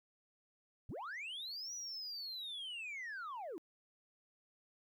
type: linear two-way sweep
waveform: sine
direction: up then down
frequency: 50.4 to 5920 to 292.9 Hz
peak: -40 dBFS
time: 0.89-3.58 s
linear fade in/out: 0 ms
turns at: 1.74 s
effects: tanh soft clip ceiling -41 dBFS + 13-bit